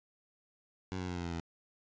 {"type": "tone with pitch steps", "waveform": "15% pulse", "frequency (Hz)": [93.2, 91.18, 89.2, 87.26, 85.37, 83.51], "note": ["F#2", "F#2", "F2", "F2", "F2", "E2"], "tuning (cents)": [13, -25, 37, -1, -39, 23], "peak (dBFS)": -30, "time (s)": [0.92, 1.4], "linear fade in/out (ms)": 0, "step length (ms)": 80, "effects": ["resampled to 16000 Hz"]}